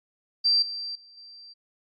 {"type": "tone with level steps", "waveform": "sine", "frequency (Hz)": 4699, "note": "D8", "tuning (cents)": 0, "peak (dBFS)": [-18, -31, -49, -44], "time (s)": [0.44, 1.54], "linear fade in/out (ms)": 20, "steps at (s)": [0.62, 0.95, 1.17], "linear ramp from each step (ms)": 5, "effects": ["AAC 64 kbps"]}